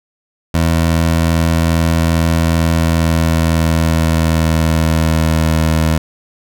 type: tone with pitch glide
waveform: 20% pulse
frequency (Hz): 82.41 to 79.79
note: E2 to D#2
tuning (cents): 0 to +44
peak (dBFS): -6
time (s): 0.54-5.98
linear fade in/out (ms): 5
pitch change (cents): -56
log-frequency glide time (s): 2.62-5.62
effects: none